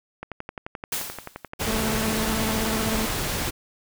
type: click train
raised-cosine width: 0.5 ms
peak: -18 dBFS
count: 27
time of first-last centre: 0.23-2.491 s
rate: 11.5 Hz
type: noise with exponential decay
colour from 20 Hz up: white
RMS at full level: -25 dBFS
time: 0.92-1.48 s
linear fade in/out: 5 ms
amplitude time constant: 120 ms
type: noise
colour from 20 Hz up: pink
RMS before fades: -27 dBFS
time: 1.59-3.51 s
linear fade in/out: 20 ms
type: tone with vibrato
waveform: sawtooth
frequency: 220 Hz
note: A3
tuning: in tune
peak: -22 dBFS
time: 1.66-3.06 s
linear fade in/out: 10 ms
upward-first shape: triangle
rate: 16 Hz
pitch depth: 45 cents each way
effects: none